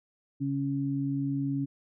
sine tone pair together, 138.6 / 277.2 Hz, C#3 / C#4, 0 / 0 cents, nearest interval octave, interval 1200 cents, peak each -31 / -29 dBFS, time 0.4-1.66 s, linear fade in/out 20 ms, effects none

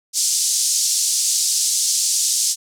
pink band-pass noise, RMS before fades -19 dBFS, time 0.13-2.56 s, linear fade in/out 50 ms, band 5200 to 9100 Hz, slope 24 dB/octave, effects none

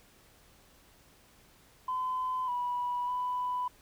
sine tone with pitch steps, 1019 / 979 / 994 Hz, C6 / B5 / B5, -46 / -15 / +11 cents, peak -29 dBFS, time 1.88-3.68 s, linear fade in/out 5 ms, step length 600 ms, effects tanh soft clip ceiling -25 dBFS + pink hiss -61 dBFS RMS until 3.81 s

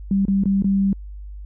sine tone with dropouts, 196 Hz, G3, in tune, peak -15 dBFS, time 0.11-0.93 s, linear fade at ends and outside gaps 2 ms, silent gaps 0.253-0.282 / 0.437-0.456 / 0.623-0.643 s, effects added 50 Hz sine -32 dBFS peak until 1.45 s

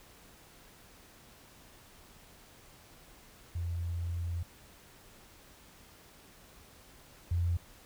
sine tone pair in turn, 85.8 / 86.45 Hz, F2 / F2, -30 / -17 cents, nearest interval unison, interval 13 cents, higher second, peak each -32 / -27 dBFS, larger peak second, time 3.55-4.43 / 7.31-7.57 s, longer first, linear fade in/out 5 ms, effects pink hiss -57 dBFS RMS until 7.85 s

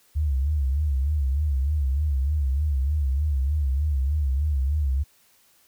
sine tone with vibrato, 70.9 Hz, C#2, 40 cents sharp, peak -20 dBFS, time 0.15-5.04 s, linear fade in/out 20 ms, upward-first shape sine, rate 3.3 Hz, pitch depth 140 cents each way, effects white hiss -60 dBFS RMS until 5.67 s

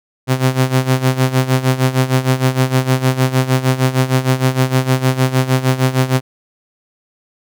sawtooth tone with tremolo, 129.9 Hz, C3, 12 cents flat, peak -5 dBFS, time 0.27-6.21 s, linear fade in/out 50 ms, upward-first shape sine, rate 6.5 Hz, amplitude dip 80%, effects none

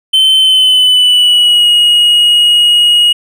triangle tone with pitch glide, 3078 to 2889 Hz, G7 to F#7, -32 to -42 cents, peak -3 dBFS, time 0.13-3.13 s, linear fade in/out 10 ms, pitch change -110 cents, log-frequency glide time 0.39-1.69 s, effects none

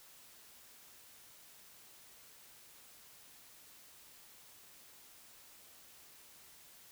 silence, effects white hiss -59 dBFS RMS until 6.91 s

